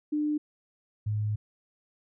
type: tone pair in turn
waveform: sine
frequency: 299.6 / 105.92 Hz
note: D4 / G#2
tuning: +35 / +35 cents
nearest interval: octave + tritone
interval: 1800 cents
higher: first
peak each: -25 / -26 dBFS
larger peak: first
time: 0.12-0.38 / 1.06-1.36 s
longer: second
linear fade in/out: 10 ms
effects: none